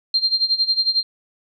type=tone with tremolo; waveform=sine; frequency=4180 Hz; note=C8; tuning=2 cents flat; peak=-13 dBFS; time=0.14-1.03 s; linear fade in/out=2 ms; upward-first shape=sine; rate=11 Hz; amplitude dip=85%; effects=none